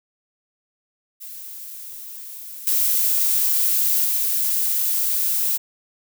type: noise with level steps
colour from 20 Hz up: violet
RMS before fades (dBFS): -36 / -19 / -21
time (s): 1.2-5.58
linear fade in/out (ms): 20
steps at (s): 2.67 / 4.05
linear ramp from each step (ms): 2
effects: none